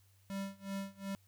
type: tone with tremolo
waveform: square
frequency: 196 Hz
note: G3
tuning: in tune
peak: -37 dBFS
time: 0.3-1.15 s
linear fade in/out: 0 ms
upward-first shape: sine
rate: 2.7 Hz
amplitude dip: 95%
effects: added 97 Hz sine -65 dBFS peak until 1.27 s + white hiss -72 dBFS RMS until 1.27 s